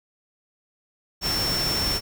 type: tone in noise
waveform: sine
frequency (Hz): 5420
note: E8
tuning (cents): +47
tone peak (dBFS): -24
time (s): 1.21-2.01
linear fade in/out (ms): 50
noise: pink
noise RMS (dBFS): -28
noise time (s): 1.21-2.01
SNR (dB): +1
effects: none